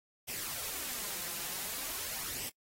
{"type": "noise with flanger", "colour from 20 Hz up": "white", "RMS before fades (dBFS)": -39, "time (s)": [0.27, 2.5], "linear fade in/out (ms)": 20, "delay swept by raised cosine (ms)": [0.36, 5.86], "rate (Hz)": 0.46, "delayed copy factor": 0.55, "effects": ["noise-tail reverb RT60 0.1 s tail -24 dB re dry", "AAC 48 kbps"]}